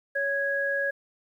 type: tone pair together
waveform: sine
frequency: 558.4 / 1658 Hz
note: C#5 / G#6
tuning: +13 / -3 cents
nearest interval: octave + perfect fifth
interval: 1884 cents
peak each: -29 / -26 dBFS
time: 0.15-0.91 s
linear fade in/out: 10 ms
effects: 10-bit